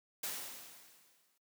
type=noise with exponential decay; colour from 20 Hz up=white; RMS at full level=-38 dBFS; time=0.23-1.38 s; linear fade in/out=5 ms; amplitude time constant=250 ms; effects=noise-tail reverb RT60 0.1 s tail -19 dB re dry + high-pass 150 Hz 12 dB/octave